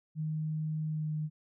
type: tone with pitch glide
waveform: sine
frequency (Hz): 155.56 to 153.6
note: D#3 to D#3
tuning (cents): 0 to -22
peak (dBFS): -31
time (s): 0.15-1.3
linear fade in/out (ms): 50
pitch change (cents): -22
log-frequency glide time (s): 0.87-1.12
effects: none